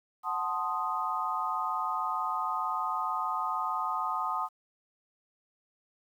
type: chord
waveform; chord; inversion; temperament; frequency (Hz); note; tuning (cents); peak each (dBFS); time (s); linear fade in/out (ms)
sine; F# diminished seventh; none; equal; 740 / 880 / 1046.5 / 1244.5; F#5 / A5 / C6 / Eb6; 0 / 0 / 0 / 0; -37 / -35 / -35 / -32; 0.23-4.49; 50
effects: 10-bit